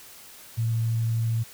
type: tone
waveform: sine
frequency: 114.1 Hz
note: A#2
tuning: 37 cents flat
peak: -22 dBFS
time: 0.57-1.44 s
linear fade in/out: 20 ms
effects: white hiss -47 dBFS RMS until 1.53 s